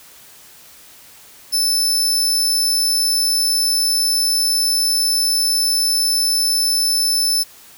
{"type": "tone", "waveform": "sawtooth", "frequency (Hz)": 5274, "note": "E8", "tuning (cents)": 0, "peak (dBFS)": -12, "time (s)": [1.52, 7.44], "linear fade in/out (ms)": 20, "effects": ["white hiss -44 dBFS RMS until 7.77 s"]}